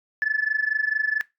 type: tone with amplitude modulation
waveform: sine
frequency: 1731 Hz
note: A6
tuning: 29 cents flat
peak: -16 dBFS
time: 0.22-1.21 s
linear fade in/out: 0 ms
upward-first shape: sine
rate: 24.5 Hz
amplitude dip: 90%
effects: noise-tail reverb RT60 0.2 s tail -21 dB re dry + tanh soft clip ceiling -13 dBFS